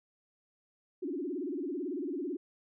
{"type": "tone with vibrato", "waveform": "sine", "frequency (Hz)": 318, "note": "D#4", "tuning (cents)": 38, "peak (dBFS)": -33, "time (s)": [1.02, 2.37], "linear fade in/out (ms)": 10, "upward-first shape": "sine", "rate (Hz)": 18, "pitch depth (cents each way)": 300, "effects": []}